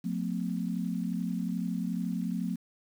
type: tone cluster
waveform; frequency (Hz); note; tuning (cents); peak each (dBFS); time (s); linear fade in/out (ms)
sine; 179.8 / 222.3 / 253.8; F#3 / A3 / B3; -49 / +18 / +47; -32 / -34 / -36; 0.04-2.56; 10
effects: 9-bit

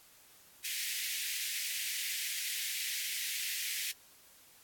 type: high-pass noise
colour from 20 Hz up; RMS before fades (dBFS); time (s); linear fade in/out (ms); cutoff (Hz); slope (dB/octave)
pink; -37; 0.64-3.92; 10; 1900; 48
effects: white hiss -60 dBFS RMS until 4.63 s + AAC 64 kbps

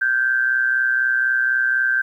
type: tone with amplitude modulation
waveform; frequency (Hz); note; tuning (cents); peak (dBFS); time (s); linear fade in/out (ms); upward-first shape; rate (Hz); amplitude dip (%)
sine; 1561; G6; -8; -13; 0.01-2.02; 10; sine; 124; 60
effects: 9-bit

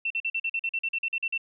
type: tone bursts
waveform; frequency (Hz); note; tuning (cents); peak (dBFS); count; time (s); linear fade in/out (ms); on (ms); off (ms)
sine; 2696; E7; +38; -25; 14; 0.05-1.378; 5; 54; 44
effects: none

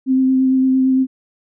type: tone with vibrato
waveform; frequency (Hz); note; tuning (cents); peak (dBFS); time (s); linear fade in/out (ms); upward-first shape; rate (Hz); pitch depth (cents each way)
sine; 261.6; C4; 0; -11; 0.06-1.07; 50; sine; 8.8; 13
effects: none

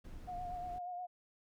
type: noise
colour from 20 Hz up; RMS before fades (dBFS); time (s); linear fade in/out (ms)
brown; -49; 0.04-0.79; 10
type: tone with vibrato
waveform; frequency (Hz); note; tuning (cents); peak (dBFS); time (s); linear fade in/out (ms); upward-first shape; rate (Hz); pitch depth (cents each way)
sine; 716; F5; +43; -40; 0.27-1.07; 20; sine; 8.4; 32
effects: none

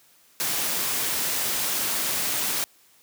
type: noise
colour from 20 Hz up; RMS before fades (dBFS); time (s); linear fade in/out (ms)
white; -26; 0.4-2.64; 0
effects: white hiss -58 dBFS RMS until 3.02 s + high-pass 100 Hz 12 dB/octave

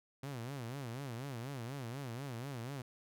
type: tone with vibrato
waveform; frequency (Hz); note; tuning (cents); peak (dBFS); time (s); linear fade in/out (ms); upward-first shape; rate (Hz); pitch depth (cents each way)
sawtooth; 127.7; C3; -42; -37; 0.23-2.82; 5; sine; 4.1; 200
effects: none

